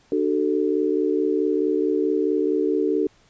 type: tone cluster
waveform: sine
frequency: 299.6 / 378.3 / 442.9 Hz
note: D4 / F#4 / A4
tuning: +35 / +38 / +11 cents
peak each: -23 dBFS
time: 0.12-3.07 s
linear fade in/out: 2 ms
effects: pink hiss -58 dBFS RMS until 3.29 s + resampled to 16000 Hz